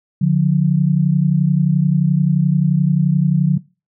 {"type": "tone pair together", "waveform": "sine", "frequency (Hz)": [146.83, 178.33], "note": ["D3", "F3"], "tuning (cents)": [0, 36], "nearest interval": "minor third", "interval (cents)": 336, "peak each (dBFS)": -14, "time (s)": [0.21, 3.58], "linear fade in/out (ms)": 10, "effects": ["noise-tail reverb RT60 0.3 s tail -22 dB re dry"]}